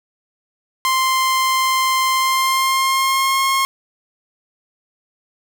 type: tone with pitch glide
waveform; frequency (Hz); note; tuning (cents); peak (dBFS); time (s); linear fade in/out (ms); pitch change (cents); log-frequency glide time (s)
sawtooth; 1046.5 to 1076.5; C6 to C6; 0 to +49; -11; 0.85-3.65; 0; +49; 2.12-3.43
effects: none